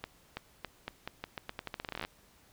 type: accelerating click train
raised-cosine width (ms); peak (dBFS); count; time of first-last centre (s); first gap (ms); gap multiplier
0.3; -21; 22; 0.04-2.05; 330; 0.84
effects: pink hiss -63 dBFS RMS until 2.52 s